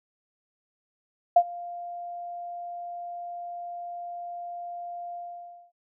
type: tone with ADSR envelope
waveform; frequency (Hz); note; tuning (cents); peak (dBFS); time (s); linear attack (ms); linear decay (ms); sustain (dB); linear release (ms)
sine; 698.5; F5; 0; -11; 1.36-5.72; 6; 61; -23; 570
effects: none